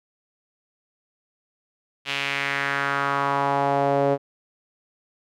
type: tone with band-pass filter sweep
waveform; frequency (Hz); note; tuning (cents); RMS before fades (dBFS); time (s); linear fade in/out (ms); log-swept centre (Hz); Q
sawtooth; 140; C#3; +18; -23; 2.05-4.18; 50; 2900 to 520; 2.5
effects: none